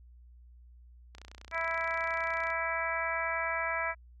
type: click train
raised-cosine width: 0.2 ms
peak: -31 dBFS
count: 42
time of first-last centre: 1.15-2.503 s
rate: 30.3 Hz
type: harmonic tone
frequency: 329.6 Hz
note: E4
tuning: in tune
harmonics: 2 / 3 / 4 / 5 / 6 / 7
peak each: -37 / -37 / -37 / -37 / -37 / -37 dBFS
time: 1.51-3.95 s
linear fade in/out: 50 ms
effects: added 60 Hz sine -52 dBFS peak until 4.2 s